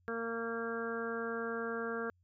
harmonic tone, 230 Hz, A#3, 23 cents flat, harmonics 1 / 2 / 3 / 4 / 5 / 6 / 7, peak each -42 / -38 / -47 / -53 / -46 / -43 / -43 dBFS, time 0.08-2.1 s, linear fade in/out 0 ms, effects added 89 Hz sine -68 dBFS peak until 2.23 s

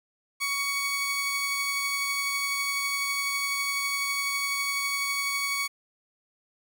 sawtooth tone pair together, 1124 / 2236 Hz, C#6 / C#7, +24 / +14 cents, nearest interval octave, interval 1190 cents, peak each -30 / -24 dBFS, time 0.4-5.68 s, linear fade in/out 20 ms, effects none

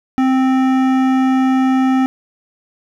triangle tone with hard clipping, 261.6 Hz, C4, in tune, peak -13 dBFS, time 0.18-2.06 s, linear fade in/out 0 ms, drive 18 dB, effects none

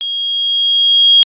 sine tone with level ramp, 3269 Hz, G#7, 28 cents flat, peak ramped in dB -17 to -3 dBFS, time 0.01-1.23 s, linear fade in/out 0 ms, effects resampled to 8000 Hz

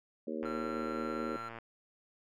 harmonic tone, 78.2 Hz, D#2, 9 cents sharp, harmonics 3 / 4 / 5 / 6 / 7, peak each -40 / -41 / -42 / -43 / -43 dBFS, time 0.27-1.37 s, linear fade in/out 5 ms
click train, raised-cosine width 0.5 ms, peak -30 dBFS, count 134, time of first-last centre 0.43-1.587 s, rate 115 Hz
triangle tone, 1360 Hz, F6, 46 cents flat, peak -39 dBFS, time 0.45-1.49 s, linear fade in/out 5 ms
effects none

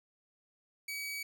sawtooth tone, 2275 Hz, C#7, 44 cents sharp, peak -34 dBFS, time 0.88-1.23 s, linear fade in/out 5 ms, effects none

